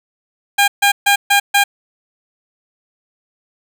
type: tone bursts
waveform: 15% pulse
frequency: 806 Hz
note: G5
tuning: 48 cents sharp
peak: -3 dBFS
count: 5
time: 0.58-1.64 s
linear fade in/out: 10 ms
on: 100 ms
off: 140 ms
effects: none